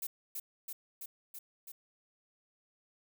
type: noise with echo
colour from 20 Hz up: violet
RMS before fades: -38 dBFS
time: 0.02-0.07 s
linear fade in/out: 5 ms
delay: 330 ms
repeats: 5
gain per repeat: -2 dB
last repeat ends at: 1.72 s
effects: none